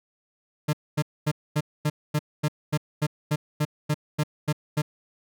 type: tone bursts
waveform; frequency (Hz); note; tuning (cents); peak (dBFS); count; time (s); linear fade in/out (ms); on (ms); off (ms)
40% pulse; 150.3; D3; +40; -20; 15; 0.68-4.82; 10; 52; 240
effects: none